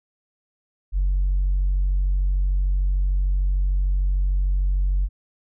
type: tone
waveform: sine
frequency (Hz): 46.68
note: F#1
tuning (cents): +16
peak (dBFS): -16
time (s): 0.92-5.09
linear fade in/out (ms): 50
effects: tanh soft clip ceiling -15 dBFS